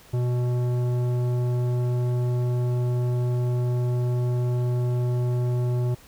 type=tone with tanh clipping; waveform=sine; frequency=123 Hz; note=B2; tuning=7 cents flat; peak=-23 dBFS; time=0.13-5.95 s; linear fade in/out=10 ms; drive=13 dB; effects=pink hiss -51 dBFS RMS until 6.07 s